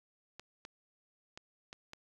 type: clicks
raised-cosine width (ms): 0.2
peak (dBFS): -29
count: 5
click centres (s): 0.396 / 0.651 / 1.375 / 1.729 / 1.934
effects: 10-bit